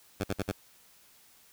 10% pulse tone bursts, 98 Hz, G2, in tune, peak -21 dBFS, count 4, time 0.2-0.52 s, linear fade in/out 5 ms, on 41 ms, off 52 ms, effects white hiss -60 dBFS RMS until 1.52 s

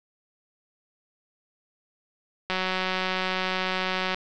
click train, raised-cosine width 0.3 ms, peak -11 dBFS, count 307, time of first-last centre 2.5-4.145 s, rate 186 Hz, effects resampled to 16000 Hz + 7-bit

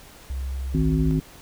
sine tone with pitch glide, 66 to 66.84 Hz, C2 to C2, +16 to +38 cents, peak -26 dBFS, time 0.3-1.11 s, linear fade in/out 0 ms, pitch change +22 cents, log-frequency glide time 0.62-0.81 s
harmonic tone, 52.3 Hz, G#1, 13 cents sharp, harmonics 1 / 3 / 5 / 7, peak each -26 / -21 / -24 / -32 dBFS, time 0.74-1.2 s, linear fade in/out 5 ms
effects pink hiss -47 dBFS RMS until 1.41 s

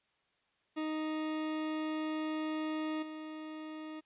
40% pulse tone with level steps, 311.1 Hz, D#4, in tune, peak -33 / -41 dBFS, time 0.76-4.01 s, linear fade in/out 20 ms, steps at 3.02 s, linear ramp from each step 10 ms, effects white hiss -75 dBFS RMS until 4.05 s + resampled to 8000 Hz

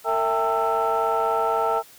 sine tone cluster, 454.9 / 658 / 799 / 903 / 1329 Hz, A#4 / E5 / G5 / A5 / E6, -42 / -3 / +33 / +45 / +14 cents, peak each -25 dBFS, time 0.04-1.83 s, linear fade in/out 50 ms, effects tanh soft clip ceiling -13 dBFS + white hiss -49 dBFS RMS until 1.98 s

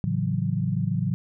sine chord, F# minor seventh, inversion first, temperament equal, 110 / 138.59 / 164.81 / 185 Hz, A2 / C#3 / E3 / F#3, 0 / 0 / 0 / 0 cents, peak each -28 dBFS, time 0.04-1.14 s, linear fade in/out 0 ms, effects none

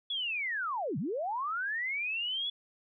sine linear two-way sweep, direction down then up, 3432 to 126 to 3432 Hz, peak -31 dBFS, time 0.1-2.5 s, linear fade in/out 5 ms, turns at 0.98 s, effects none

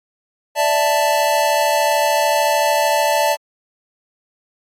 square chord, D suspended second, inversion none, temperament just, 587.3 / 660.7 / 881 Hz, D5 / E5 / A5, 0 / +4 / +2 cents, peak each -19 / -21 / -18 dBFS, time 0.55-3.37 s, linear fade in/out 50 ms, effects AAC 48 kbps

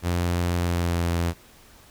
sawtooth tone with pitch glide, 87.31 to 85.32 Hz, F2 to F2, 0 to -40 cents, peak -18 dBFS, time 0.02-1.34 s, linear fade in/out 50 ms, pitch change -40 cents, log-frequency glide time 0.56-1.09 s, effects pink hiss -52 dBFS RMS until 1.9 s

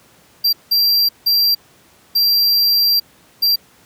square tone bursts at uneven times, 4730 Hz, D8, 12 cents sharp, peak -12 dBFS, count 5, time 0.44-0.53 / 0.71-1.09 / 1.26-1.55 / 2.15-3 / 3.42-3.56 s, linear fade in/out 10 ms, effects pink hiss -50 dBFS RMS until 3.85 s + high-pass 100 Hz 12 dB/octave

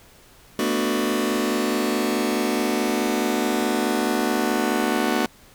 sawtooth chord, B minor seventh, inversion third, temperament just, 222.2 / 246.9 / 296.3 / 370.4 Hz, A3 / B3 / D4 / F#4, +17 / 0 / +15 / +2 cents, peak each -22 dBFS, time 0.59-5.26 s, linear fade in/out 2 ms, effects pink hiss -51 dBFS RMS until 5.54 s

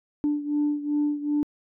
sine beating tone pair, 293.7 / 296.3 Hz, D4 / D4, 0 / +15 cents, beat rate 2.6 Hz, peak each -23 / -27 dBFS, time 0.24-1.43 s, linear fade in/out 0 ms, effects tanh soft clip ceiling -17 dBFS

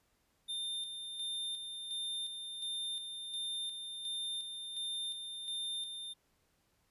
square tone with tremolo, 3610 Hz, A7, 44 cents sharp, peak -37 dBFS, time 0.48-6.14 s, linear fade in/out 20 ms, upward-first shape square, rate 1.4 Hz, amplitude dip 45%, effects pink hiss -75 dBFS RMS until 6.9 s + resampled to 32000 Hz

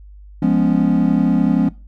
triangle chord, C# dominant seventh, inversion first, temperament equal, 174.61 / 207.7 / 246.9 / 277.2 Hz, E#3 / G#3 / B3 / C#4, 0 / 0 / 0 / 0 cents, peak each -16 dBFS, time 0.42-1.69 s, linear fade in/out 5 ms, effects noise-tail reverb RT60 0.3 s tail -19 dB re dry + added 50 Hz sine -37 dBFS peak until 1.87 s

